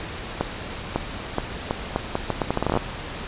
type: accelerating click train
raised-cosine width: 1 ms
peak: -7 dBFS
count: 18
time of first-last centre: 0.41-2.773 s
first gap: 550 ms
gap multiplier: 0.77
effects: pink hiss -33 dBFS RMS until 3.27 s + resampled to 8000 Hz